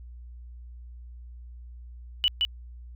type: tone with echo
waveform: sine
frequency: 2960 Hz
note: F#7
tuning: in tune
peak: -19 dBFS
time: 2.24-2.28 s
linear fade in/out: 0 ms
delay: 170 ms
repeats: 1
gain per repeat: -2 dB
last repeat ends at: 2.45 s
effects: added 60 Hz sine -41 dBFS peak until 2.95 s